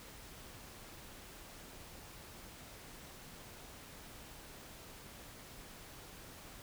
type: silence
effects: pink hiss -53 dBFS RMS until 6.62 s